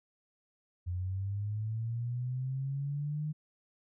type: linear sweep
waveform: sine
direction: up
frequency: 87.6 to 153.8 Hz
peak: -32 dBFS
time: 0.86-3.33 s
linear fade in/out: 20 ms
effects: none